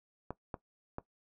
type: clicks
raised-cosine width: 1 ms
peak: -24 dBFS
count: 3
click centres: 0.306 / 0.542 / 0.984 s
effects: noise-tail reverb RT60 0.1 s tail -17 dB re dry